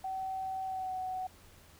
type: tone with pitch glide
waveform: sine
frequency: 762 to 745.9 Hz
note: G5 to F#5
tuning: -49 to +14 cents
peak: -34 dBFS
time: 0.04-1.27 s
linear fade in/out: 5 ms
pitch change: -37 cents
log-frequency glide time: 0.64-0.97 s
effects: added 84 Hz sine -62 dBFS peak until 1.79 s + pink hiss -59 dBFS RMS until 1.79 s